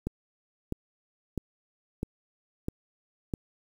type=click train; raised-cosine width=3 ms; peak=-17 dBFS; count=6; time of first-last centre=0.07-3.338 s; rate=1.53 Hz; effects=8-bit